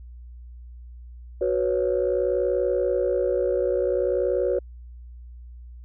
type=chord; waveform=sine; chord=F# suspended fourth; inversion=none; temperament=equal; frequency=370 / 493.9 / 554.4 Hz; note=F#4 / B4 / C#5; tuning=0 / 0 / 0 cents; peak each=-24 dBFS; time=1.41-4.59 s; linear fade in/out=5 ms; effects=tanh soft clip ceiling -13 dBFS + added 60 Hz sine -39 dBFS peak until 5.84 s